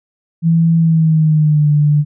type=tone with pitch glide; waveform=sine; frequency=165.3 to 148.12 Hz; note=E3 to D3; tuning=+5 to +15 cents; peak=-8 dBFS; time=0.42-2.05 s; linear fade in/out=50 ms; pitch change=-190 cents; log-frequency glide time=0.77-1.69 s; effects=none